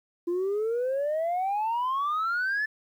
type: exponential sweep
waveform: sine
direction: up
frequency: 340 to 1760 Hz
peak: -23 dBFS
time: 0.27-2.66 s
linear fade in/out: 10 ms
effects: tanh soft clip ceiling -23 dBFS + 10-bit